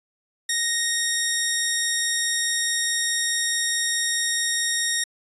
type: tone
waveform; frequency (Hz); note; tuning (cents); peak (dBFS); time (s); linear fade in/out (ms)
10% pulse; 1864.7; A#6; 0; -12; 0.49-5.04; 5
effects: resampled to 24000 Hz